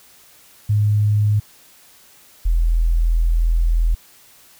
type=tone pair in turn; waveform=sine; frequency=104.7 / 41.43 Hz; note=G#2 / E1; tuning=+15 / +9 cents; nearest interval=octave + major third; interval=1606 cents; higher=first; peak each=-13 dBFS; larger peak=neither; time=0.69-1.4 / 2.45-3.95 s; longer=second; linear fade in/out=10 ms; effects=white hiss -49 dBFS RMS until 4.59 s